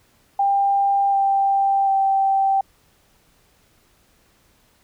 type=tone with pitch steps; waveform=sine; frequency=795 / 787.2 / 779.5 Hz; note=G5 / G5 / G5; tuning=+24 / +7 / -10 cents; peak=-15 dBFS; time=0.39-2.61 s; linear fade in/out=5 ms; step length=740 ms; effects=pink hiss -59 dBFS RMS until 4.83 s